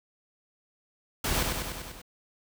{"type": "noise with echo", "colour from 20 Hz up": "pink", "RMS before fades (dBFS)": -28, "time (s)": [1.24, 1.43], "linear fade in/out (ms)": 5, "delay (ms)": 98, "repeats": 6, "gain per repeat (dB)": -3, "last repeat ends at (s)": 2.018, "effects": []}